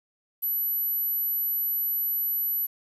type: tone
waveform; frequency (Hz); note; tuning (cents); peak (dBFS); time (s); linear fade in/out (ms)
sine; 11840; F#9; 0; -22; 0.42-2.67; 20
effects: tanh soft clip ceiling -23 dBFS + 9-bit